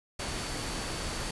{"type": "tone in noise", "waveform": "sine", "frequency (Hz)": 4500, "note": "C#8", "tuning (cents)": 25, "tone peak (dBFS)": -46, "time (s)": [0.19, 1.31], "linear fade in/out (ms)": 5, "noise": "pink", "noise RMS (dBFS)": -35, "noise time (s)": [0.19, 1.31], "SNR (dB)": -14, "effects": ["resampled to 24000 Hz"]}